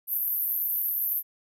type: band-pass noise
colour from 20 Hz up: white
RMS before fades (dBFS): -28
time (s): 0.07-1.23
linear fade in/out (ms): 50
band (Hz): 12000 to 14000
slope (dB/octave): 96
effects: none